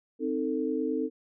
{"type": "chord", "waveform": "sine", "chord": "A diminished", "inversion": "first", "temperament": "equal with one note detuned", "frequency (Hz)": [261.6, 311.1, 445.9], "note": ["C4", "Eb4", "A4"], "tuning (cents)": [0, 0, 23], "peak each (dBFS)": -31, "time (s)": [0.19, 1.1], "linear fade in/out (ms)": 50, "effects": []}